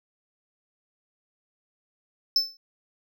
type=tone with exponential decay; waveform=triangle; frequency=5274 Hz; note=E8; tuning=in tune; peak=-14 dBFS; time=2.36-2.57 s; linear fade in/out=2 ms; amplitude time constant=44 ms; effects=none